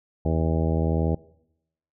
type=harmonic tone; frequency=80.6 Hz; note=E2; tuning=38 cents flat; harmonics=1 / 2 / 3 / 4 / 5 / 6 / 7 / 8 / 10; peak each=-24 / -26 / -31 / -31 / -33 / -32 / -35 / -35 / -38 dBFS; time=0.25-1.15 s; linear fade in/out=5 ms; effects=noise-tail reverb RT60 0.8 s tail -21 dB re dry